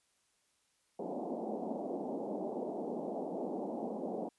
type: band-pass noise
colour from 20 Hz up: pink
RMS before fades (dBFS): -39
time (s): 0.99-4.29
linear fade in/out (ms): 5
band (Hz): 200 to 800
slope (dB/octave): 48
effects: white hiss -75 dBFS RMS until 4.38 s + resampled to 24000 Hz